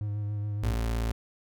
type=tone with vibrato; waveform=triangle; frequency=103.83 Hz; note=G#2; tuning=in tune; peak=-27 dBFS; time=0.01-0.74 s; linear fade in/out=0 ms; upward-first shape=sine; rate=7.1 Hz; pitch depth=24 cents each way
type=tone; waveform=35% pulse; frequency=56.7 Hz; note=A#1; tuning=47 cents flat; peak=-25 dBFS; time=0.63-1.12 s; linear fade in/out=5 ms
effects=none

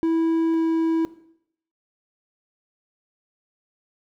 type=tone pair in turn; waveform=triangle; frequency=327.4 / 326.2 Hz; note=E4 / E4; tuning=-12 / -18 cents; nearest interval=unison; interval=6 cents; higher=first; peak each=-16 / -16 dBFS; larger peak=neither; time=0.03-0.54 / 0.54-1.05 s; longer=neither; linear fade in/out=0 ms; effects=noise-tail reverb RT60 0.7 s tail -17 dB re dry

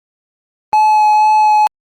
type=tone with vibrato; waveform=triangle; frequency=854 Hz; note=G#5; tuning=48 cents sharp; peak=-5 dBFS; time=0.73-1.67 s; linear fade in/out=0 ms; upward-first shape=sine; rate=2.1 Hz; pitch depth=11 cents each way; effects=Opus 24 kbps

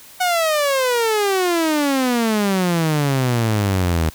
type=exponential sweep; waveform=sawtooth; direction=down; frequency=742 to 77.78 Hz; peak=-12 dBFS; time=0.2-4.1 s; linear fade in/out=10 ms; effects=white hiss -43 dBFS RMS until 4.14 s

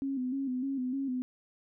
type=tone with vibrato; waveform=sine; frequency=262.8 Hz; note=C4; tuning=8 cents sharp; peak=-30 dBFS; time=0.02-1.22 s; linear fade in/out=0 ms; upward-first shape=square; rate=3.3 Hz; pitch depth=67 cents each way; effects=none

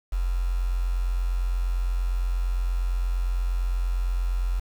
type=tone with quantisation; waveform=sine; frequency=44.33 Hz; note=F1; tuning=27 cents sharp; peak=-22 dBFS; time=0.12-4.6 s; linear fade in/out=10 ms; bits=7; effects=none

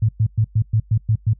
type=tone bursts; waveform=sine; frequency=109.5 Hz; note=A2; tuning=8 cents flat; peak=-13 dBFS; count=8; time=0.02-1.334 s; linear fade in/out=5 ms; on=68 ms; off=110 ms; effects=noise-tail reverb RT60 0.1 s tail -24 dB re dry + added 50 Hz sine -44 dBFS peak until 1.39 s

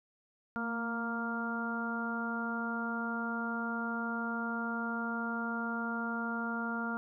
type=harmonic tone with a mistuned harmonic; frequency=233.1 Hz; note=A#3; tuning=in tune; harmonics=1 / 2 / 3 / 4 / 5 / 6; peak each=-36 / -45 / -44 / -43 / -46 / -37 dBFS; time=0.56-6.97 s; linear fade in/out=0 ms; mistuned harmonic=1; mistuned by=-37 cents; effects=none

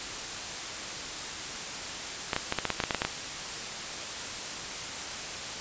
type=clicks; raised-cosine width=0.3 ms; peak=-10 dBFS; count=12; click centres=2.332 / 2.364 / 2.524 / 2.587 / 2.653 / 2.703 / 2.802 / 2.838 / 2.908 / 2.947 / 3.019 / 3.05 s; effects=white hiss -36 dBFS RMS until 5.6 s + resampled to 16000 Hz

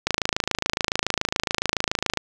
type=click train; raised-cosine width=0.2 ms; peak=-3 dBFS; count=58; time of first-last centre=0.07-2.173 s; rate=27.1 Hz; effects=none

